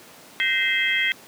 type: tone cluster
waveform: sine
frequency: 1545 / 1882 / 2076 / 2598 / 3226 Hz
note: G6 / A#6 / C7 / E7 / G7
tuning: -26 / +16 / -14 / -26 / +49 cents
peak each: -30 / -26 / -22 / -29 / -26 dBFS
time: 0.4-1.12 s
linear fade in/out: 0 ms
effects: pink hiss -46 dBFS RMS until 1.27 s + high-pass 200 Hz 12 dB/octave